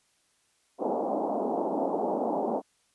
white band-pass noise, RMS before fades -29 dBFS, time 0.78-2.62 s, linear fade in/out 50 ms, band 200 to 860 Hz, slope 48 dB/octave, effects white hiss -69 dBFS RMS until 2.94 s + resampled to 24000 Hz

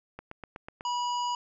click train, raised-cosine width 0.5 ms, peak -25 dBFS, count 6, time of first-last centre 0.19-0.809 s, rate 8.08 Hz
harmonic tone, 973 Hz, B5, 26 cents flat, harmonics 1 / 3 / 5 / 7, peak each -28 / -38 / -42 / -45 dBFS, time 0.85-1.35 s, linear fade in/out 2 ms
effects none

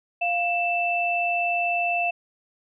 sine tone pair together, 698.5 / 2652 Hz, F5 / E7, 0 / +10 cents, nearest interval octave + major seventh, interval 2310 cents, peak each -24 dBFS, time 0.21-2.11 s, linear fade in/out 10 ms, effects none

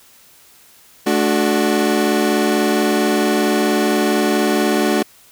30% pulse chord, D major, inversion second, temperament equal with one note detuned, 217.2 / 293.7 / 370 Hz, A3 / D4 / F#4, -22 / 0 / 0 cents, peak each -16 dBFS, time 1.06-5.03 s, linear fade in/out 10 ms, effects white hiss -48 dBFS RMS until 5.31 s

